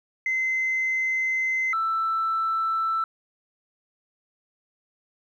sine tone pair in turn, 2060 / 1326.4 Hz, C7 / E6, -28 / +10 cents, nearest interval minor sixth, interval 762 cents, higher first, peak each -21 dBFS, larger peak neither, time 0.26-1.73 / 1.73-3.04 s, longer first, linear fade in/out 2 ms, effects tanh soft clip ceiling -18 dBFS + 10-bit

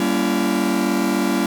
45% pulse chord, G diminished seventh, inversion none, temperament just, 196 / 235.2 / 282.2 / 338.7 Hz, G3 / Bb3 / Db4 / Fb4, 0 / +16 / +31 / +47 cents, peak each -23 dBFS, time 0-1.46 s, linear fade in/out 2 ms, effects none

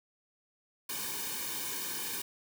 white noise with comb filter, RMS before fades -37 dBFS, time 0.89-2.22 s, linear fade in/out 5 ms, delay 1.5 ms, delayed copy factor -1, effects none

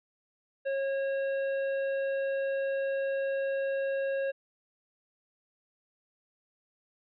sine tone with hard clipping, 545 Hz, C#5, 29 cents flat, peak -30 dBFS, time 0.65-4.32 s, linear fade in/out 20 ms, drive 9 dB, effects resampled to 11025 Hz

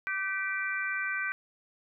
harmonic tone with a mistuned harmonic, 392 Hz, G4, in tune, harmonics 3 / 4 / 5 / 6, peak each -40 / -32 / -36 / -36 dBFS, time 0.07-1.32 s, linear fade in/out 0 ms, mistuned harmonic 4, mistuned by -39 cents, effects none

